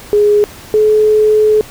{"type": "tone pair in turn", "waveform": "sine", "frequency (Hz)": [415.3, 428.2], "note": ["G#4", "A4"], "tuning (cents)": [0, -47], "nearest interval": "minor second", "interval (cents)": 53, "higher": "second", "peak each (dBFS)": -6, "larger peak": "neither", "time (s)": [[0.13, 0.44], [0.74, 1.61]], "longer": "second", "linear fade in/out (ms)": 0, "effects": ["pink hiss -34 dBFS RMS until 1.7 s"]}